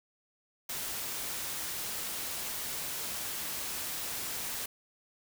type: noise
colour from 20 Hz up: white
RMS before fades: -37 dBFS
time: 0.69-4.66 s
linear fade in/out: 5 ms
effects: none